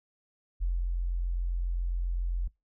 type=tone with ADSR envelope; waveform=sine; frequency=43.71 Hz; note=F1; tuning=2 cents sharp; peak=-25 dBFS; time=0.6-2.48 s; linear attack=28 ms; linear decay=230 ms; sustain=-2 dB; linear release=10 ms; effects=noise-tail reverb RT60 0.2 s tail -24 dB re dry